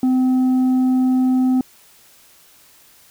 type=tone with tanh clipping; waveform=sine; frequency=256.6 Hz; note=C4; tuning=34 cents flat; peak=-14 dBFS; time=0.03-1.61 s; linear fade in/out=2 ms; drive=4 dB; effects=white hiss -50 dBFS RMS until 3.1 s